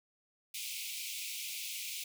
pink high-pass noise, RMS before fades -41 dBFS, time 0.54-2.04 s, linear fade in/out 5 ms, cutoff 2200 Hz, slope 96 dB/octave, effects none

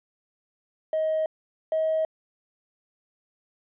triangle tone pair in turn, 630 / 635.1 Hz, D#5 / D#5, +21 / +35 cents, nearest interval unison, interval 14 cents, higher second, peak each -19 / -18 dBFS, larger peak second, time 0.93-1.26 / 1.72-2.05 s, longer neither, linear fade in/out 2 ms, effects tanh soft clip ceiling -19 dBFS + resampled to 8000 Hz

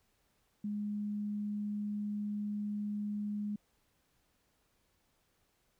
sine tone, 207.5 Hz, G#3, 1 cent flat, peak -34 dBFS, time 0.64-3.56 s, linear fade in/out 5 ms, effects pink hiss -75 dBFS RMS until 5.79 s

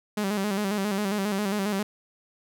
sawtooth tone with vibrato, 201.8 Hz, G#3, 49 cents flat, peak -21 dBFS, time 0.17-1.83 s, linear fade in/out 5 ms, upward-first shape square, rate 7.4 Hz, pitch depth 68 cents each way, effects none

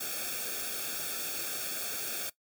white noise with comb filter, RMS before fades -36 dBFS, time 0-2.3 s, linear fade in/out 10 ms, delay 1 ms, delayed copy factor -1, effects noise-tail reverb RT60 0.1 s tail -18 dB re dry

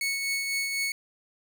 sawtooth tone with tremolo, 2210 Hz, C#7, 6 cents flat, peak -22 dBFS, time 0.01-0.92 s, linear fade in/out 2 ms, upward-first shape triangle, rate 4 Hz, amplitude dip 40%, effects none

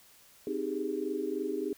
sine chord, Ab major seventh, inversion first, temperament equal, 261.6 / 311.1 / 392 / 415.3 Hz, C4 / Eb4 / G4 / Ab4, 0 / 0 / 0 / 0 cents, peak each -39 / -36 / -35 / -36 dBFS, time 0.47-1.73 s, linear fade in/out 2 ms, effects white hiss -59 dBFS RMS until 1.77 s

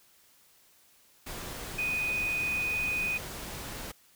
sine tone in noise, 2488 Hz, D#7, 1 cent flat, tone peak -28 dBFS, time 1.78-3.18 s, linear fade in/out 10 ms, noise pink, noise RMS -40 dBFS, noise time 1.26-3.92 s, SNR +9 dB, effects white hiss -62 dBFS RMS until 4.15 s

